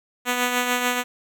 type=tone with tremolo; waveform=5% pulse; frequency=246.9 Hz; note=B3; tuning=in tune; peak=-7 dBFS; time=0.25-1.04 s; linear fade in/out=50 ms; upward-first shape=triangle; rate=6.8 Hz; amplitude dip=50%; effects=none